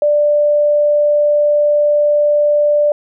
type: tone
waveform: sine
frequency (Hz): 590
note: D5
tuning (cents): +8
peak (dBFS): -9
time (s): 0.02-2.92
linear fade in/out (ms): 2
effects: none